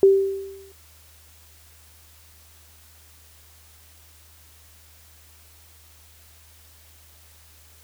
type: tone with exponential decay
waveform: sine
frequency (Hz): 389.9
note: G4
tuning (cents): -9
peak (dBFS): -8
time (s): 0.03-0.72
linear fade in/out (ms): 1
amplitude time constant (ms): 150
effects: added 78 Hz sine -53 dBFS peak until 7.83 s + white hiss -53 dBFS RMS until 7.83 s